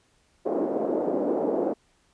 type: band-pass noise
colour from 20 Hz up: white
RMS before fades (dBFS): -26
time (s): 0.45-1.74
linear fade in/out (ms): 20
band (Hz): 260 to 560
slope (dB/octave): 24
effects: pink hiss -65 dBFS RMS until 2.13 s + resampled to 22050 Hz